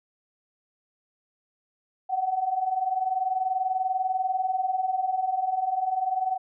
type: tone pair together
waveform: sine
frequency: 736 / 756.3 Hz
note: F#5 / F#5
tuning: -9 / +38 cents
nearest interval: unison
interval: 47 cents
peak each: -29 / -25 dBFS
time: 2.09-6.38 s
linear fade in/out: 20 ms
effects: none